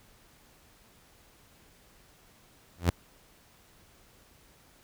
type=tone with exponential growth; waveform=sawtooth; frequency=86.6 Hz; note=F2; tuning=14 cents flat; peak=-15 dBFS; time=2.78-2.9 s; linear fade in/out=5 ms; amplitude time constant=26 ms; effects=pink hiss -60 dBFS RMS until 4.83 s